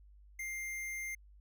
square tone, 2100 Hz, C7, 6 cents sharp, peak -39 dBFS, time 0.39-1.15 s, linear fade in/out 5 ms, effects added 50 Hz sine -56 dBFS peak until 1.4 s

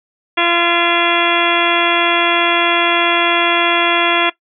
harmonic tone with a mistuned harmonic, 343.1 Hz, F4, 31 cents flat, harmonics 1 / 2 / 3 / 4 / 5 / 6 / 7 / 8 / 10, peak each -20 / -20 / -20 / -20 / -20 / -20 / -20 / -20 / -20 dBFS, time 0.37-4.3 s, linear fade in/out 10 ms, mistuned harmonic 10, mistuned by -42 cents, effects noise-tail reverb RT60 0.1 s tail -18 dB re dry

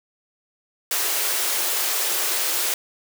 white high-pass noise, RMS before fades -23 dBFS, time 0.91-2.74 s, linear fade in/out 2 ms, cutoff 320 Hz, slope 96 dB/octave, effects none

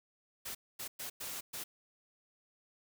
white noise bursts at uneven times, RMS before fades -42 dBFS, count 5, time 0.45-0.55 / 0.79-0.88 / 0.99-1.1 / 1.2-1.41 / 1.53-1.64 s, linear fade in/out 10 ms, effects none

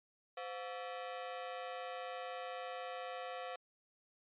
sawtooth ring-modulated tone, 616 Hz, D#5, 17 cents flat, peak -35 dBFS, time 0.37-3.56 s, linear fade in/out 5 ms, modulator 101 Hz, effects resampled to 8000 Hz

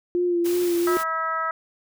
sine tone with vibrato, 349.2 Hz, F4, in tune, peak -19 dBFS, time 0.15-0.97 s, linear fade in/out 0 ms, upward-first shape sine, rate 2.8 Hz, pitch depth 32 cents each way
white noise, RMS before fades -35 dBFS, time 0.44-1.04 s, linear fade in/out 20 ms
harmonic tone, 324 Hz, E4, 30 cents flat, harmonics 2 / 3 / 4 / 5 / 6, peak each -33 / -34 / -24 / -34 / -35 dBFS, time 0.87-1.51 s, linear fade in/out 2 ms
effects none

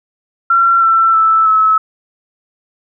sine tone with pitch steps, 1363 / 1340.4 / 1318.1 / 1296.2 Hz, F6 / E6 / E6 / E6, -43 / +29 / -1 / -30 cents, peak -7 dBFS, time 0.5-1.78 s, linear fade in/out 5 ms, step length 320 ms, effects none

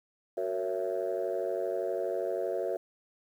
sine chord, F# dominant seventh, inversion none, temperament just, 370 / 462.5 / 555 / 666 Hz, F#4 / A#4 / C#5 / E5, 0 / -14 / +2 / +18 cents, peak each -34 dBFS, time 0.37-2.77 s, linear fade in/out 5 ms, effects tanh soft clip ceiling -22 dBFS + 10-bit

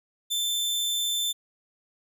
sawtooth tone, 3544 Hz, A7, 12 cents sharp, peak -22 dBFS, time 0.3-1.33 s, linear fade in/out 20 ms, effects none

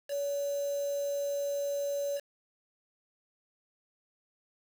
sine tone with quantisation, 568 Hz, C#5, 42 cents sharp, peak -30 dBFS, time 0.08-2.21 s, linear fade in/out 50 ms, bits 7, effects none

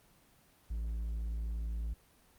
triangle tone, 56 Hz, A1, 31 cents sharp, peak -32 dBFS, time 0.7-1.94 s, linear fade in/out 10 ms, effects pink hiss -65 dBFS RMS until 2.38 s + Opus 24 kbps

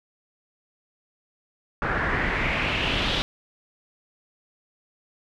pink noise with low-pass filter sweep, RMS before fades -25 dBFS, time 1.82-3.22 s, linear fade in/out 0 ms, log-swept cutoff 1500 to 3600 Hz, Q 3.4, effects none

